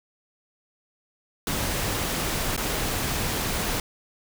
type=noise with dropouts; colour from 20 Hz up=pink; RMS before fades=-27 dBFS; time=1.47-3.8 s; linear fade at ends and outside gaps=2 ms; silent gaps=2.565-2.576 s; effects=none